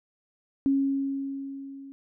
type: tone with level ramp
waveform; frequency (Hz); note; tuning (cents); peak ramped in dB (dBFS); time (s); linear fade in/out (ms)
sine; 274.1; C#4; -19; -19 to -41; 0.66-1.92; 0
effects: none